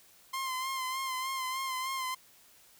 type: tone with vibrato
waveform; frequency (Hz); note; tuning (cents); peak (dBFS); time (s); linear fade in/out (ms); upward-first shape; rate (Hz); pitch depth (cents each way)
sawtooth; 1046.5; C6; 0; -29; 0.33-2.15; 10; sine; 3.3; 38
effects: white hiss -60 dBFS RMS until 2.79 s